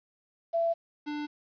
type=tone pair in turn; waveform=sine / square; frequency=670 / 296.4 Hz; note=E5 / D4; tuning=+28 / +16 cents; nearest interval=octave + major second; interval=1412 cents; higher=first; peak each=-24 / -33 dBFS; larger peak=first; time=0.53-0.74 / 1.06-1.27 s; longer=neither; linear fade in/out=20 ms; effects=resampled to 11025 Hz + 10-bit